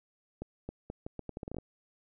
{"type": "accelerating click train", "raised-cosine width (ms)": 2, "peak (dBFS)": -25, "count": 13, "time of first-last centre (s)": [0.42, 1.585], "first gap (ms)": 270, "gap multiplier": 0.78, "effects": []}